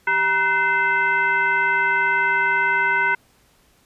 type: tone with frequency modulation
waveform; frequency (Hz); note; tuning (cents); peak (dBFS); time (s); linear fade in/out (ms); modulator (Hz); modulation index
sine; 1511; F#6; +36; -16; 0.07-3.15; 5; 560; 1.2
effects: pink hiss -58 dBFS RMS until 3.85 s + resampled to 32000 Hz